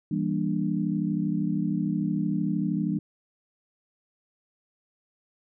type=chord; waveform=sine; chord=E half-diminished seventh; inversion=none; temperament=just; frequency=164.81 / 197.78 / 237.3 / 296.7 Hz; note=E3 / G3 / Bb3 / D4; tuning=0 / +16 / +31 / +18 cents; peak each=-29 / -28 / -32 / -30 dBFS; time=0.11-2.99 s; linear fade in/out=5 ms; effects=none